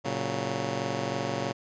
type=chord; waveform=10% pulse; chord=F# major; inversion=first; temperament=just; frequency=115.62 / 138.75 / 185 Hz; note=A#2 / C#3 / F#3; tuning=-14 / +2 / 0 cents; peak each=-25 / -25 / -27 dBFS; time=0.04-1.53 s; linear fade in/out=20 ms; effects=resampled to 16000 Hz